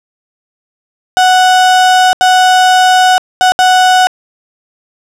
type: tone bursts at uneven times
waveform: 35% pulse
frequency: 740 Hz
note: F#5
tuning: in tune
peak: -3 dBFS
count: 4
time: 1.17-2.13 / 2.21-3.18 / 3.41-3.52 / 3.59-4.07 s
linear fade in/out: 0 ms
effects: low-pass 8000 Hz 12 dB/octave